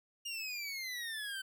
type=exponential sweep; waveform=25% pulse; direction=down; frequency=2846 to 1530 Hz; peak=-35 dBFS; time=0.25-1.42 s; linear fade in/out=10 ms; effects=none